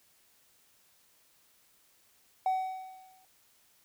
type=tone with exponential decay; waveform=triangle; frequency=753 Hz; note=F#5; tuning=30 cents sharp; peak=-21 dBFS; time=2.46-3.25 s; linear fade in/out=2 ms; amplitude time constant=170 ms; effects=tanh soft clip ceiling -21 dBFS + white hiss -66 dBFS RMS until 3.84 s